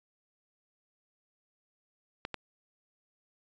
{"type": "clicks", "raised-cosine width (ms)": 0.3, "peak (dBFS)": -19, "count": 2, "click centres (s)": [2.251, 2.343], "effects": ["resampled to 16000 Hz"]}